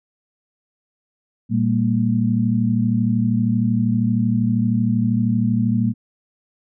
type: tone cluster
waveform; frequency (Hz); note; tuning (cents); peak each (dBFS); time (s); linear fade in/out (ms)
sine; 115.9 / 197.7 / 230.5; A#2 / G3 / A#3; -10 / +15 / -19; -20 / -21 / -19; 1.49-5.94; 50
effects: none